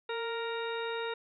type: harmonic tone with a mistuned harmonic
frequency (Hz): 466.2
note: A#4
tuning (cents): 0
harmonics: 1 / 2 / 3 / 4 / 5 / 6 / 8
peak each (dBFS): -35 / -40 / -41 / -45 / -48 / -47 / -44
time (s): 0.09-1.14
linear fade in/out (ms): 5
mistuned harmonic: 1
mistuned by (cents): -33
effects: none